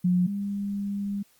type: tone pair in turn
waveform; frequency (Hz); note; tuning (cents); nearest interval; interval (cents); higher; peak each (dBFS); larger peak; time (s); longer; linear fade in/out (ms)
sine; 179.7 / 201; F3 / G3; +50 / +44; major second; 194; second; -19 / -27; first; 0.04-0.27 / 0.27-1.23; second; 10
effects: white hiss -62 dBFS RMS until 1.39 s + Opus 32 kbps